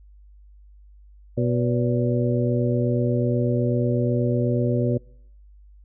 harmonic tone with a mistuned harmonic, 122.5 Hz, B2, 14 cents flat, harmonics 1 / 2 / 3 / 4 / 5, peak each -22 / -25 / -27 / -28 / -29 dBFS, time 1.37-4.98 s, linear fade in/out 10 ms, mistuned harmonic 5, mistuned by -100 cents, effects noise-tail reverb RT60 0.7 s tail -26 dB re dry + added 50 Hz sine -46 dBFS peak until 5.84 s

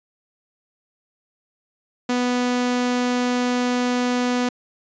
sawtooth tone, 246.9 Hz, B3, in tune, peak -15 dBFS, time 2.09-4.49 s, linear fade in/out 5 ms, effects resampled to 16000 Hz

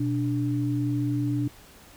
sine tone pair together, 123.25 / 292.9 Hz, B2 / D4, -3 / -5 cents, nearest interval octave + minor third, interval 1498 cents, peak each -26 dBFS, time 0-1.48 s, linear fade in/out 5 ms, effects pink hiss -51 dBFS RMS until 1.96 s

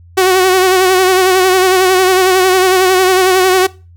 sawtooth tone with vibrato, 372.5 Hz, F#4, 12 cents sharp, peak -3 dBFS, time 0.17-3.67 s, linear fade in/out 10 ms, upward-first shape sine, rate 11 Hz, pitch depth 42 cents each way, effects noise-tail reverb RT60 0.3 s tail -21 dB re dry + added 86 Hz sine -37 dBFS peak until 3.96 s

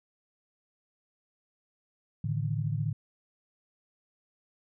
sine chord, A suspended fourth, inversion none, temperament equal with one note detuned, 110 / 146.83 / 160.86 Hz, A2 / D3 / E3, 0 / 0 / -42 cents, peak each -31 / -31 / -36 dBFS, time 2.24-2.93 s, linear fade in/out 5 ms, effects none

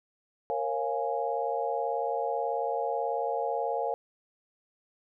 sine chord, Bb minor seventh, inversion none, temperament equal with one note detuned, 466.2 / 544.5 / 698.5 / 830.6 Hz, Bb4 / Db5 / F5 / Ab5, 0 / -31 / 0 / 0 cents, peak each -33 dBFS, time 0.5-3.94 s, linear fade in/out 0 ms, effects none

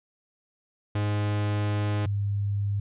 45% pulse / sine tone pair in turn, 103.83 / 101.17 Hz, G#2 / G#2, 0 / -45 cents, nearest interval unison, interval 45 cents, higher first, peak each -24 dBFS, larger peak neither, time 0.95-2.06 / 2.06-2.8 s, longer first, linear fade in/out 5 ms, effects resampled to 8000 Hz + 11-bit

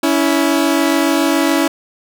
sawtooth tone pair together, 280.9 / 328 Hz, C#4 / E4, +23 / -9 cents, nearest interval minor third, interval 268 cents, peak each -11 dBFS, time 0.03-1.68 s, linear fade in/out 5 ms, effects none

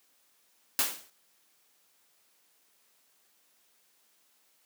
white noise with exponential decay, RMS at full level -23 dBFS, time 0.79-1.1 s, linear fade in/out 1 ms, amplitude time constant 66 ms, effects white hiss -68 dBFS RMS until 4.65 s + high-pass 200 Hz 12 dB/octave

